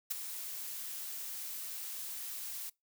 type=noise with ADSR envelope; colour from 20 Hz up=blue; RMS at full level=-32 dBFS; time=0.1-2.7 s; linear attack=14 ms; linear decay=14 ms; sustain=-10 dB; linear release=10 ms; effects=noise-tail reverb RT60 0.2 s tail -24 dB re dry